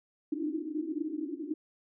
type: band-pass noise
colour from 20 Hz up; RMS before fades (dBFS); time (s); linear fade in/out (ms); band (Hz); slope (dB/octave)
white; -35; 0.32-1.54; 5; 290 to 330; 96
effects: none